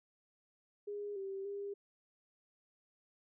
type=tone with pitch steps; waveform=sine; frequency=410.5 / 389 / 402.1 Hz; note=G#4 / G4 / G4; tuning=-20 / -13 / +44 cents; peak=-39 dBFS; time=0.87-1.74 s; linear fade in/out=10 ms; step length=290 ms; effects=none